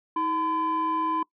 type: tone pair together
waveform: sine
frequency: 319.5 / 1014.3 Hz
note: D#4 / B5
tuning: +46 / +46 cents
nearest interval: octave + minor sixth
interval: 2000 cents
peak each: -28 / -23 dBFS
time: 0.16-1.23 s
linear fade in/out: 5 ms
effects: noise-tail reverb RT60 0.1 s tail -23 dB re dry + tanh soft clip ceiling -20 dBFS